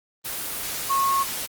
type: tone in noise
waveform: sine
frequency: 1093 Hz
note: C#6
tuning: 25 cents flat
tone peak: -19 dBFS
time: 0.89-1.24 s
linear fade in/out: 20 ms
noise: white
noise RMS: -30 dBFS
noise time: 0.24-1.47 s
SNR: +8 dB
effects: Opus 24 kbps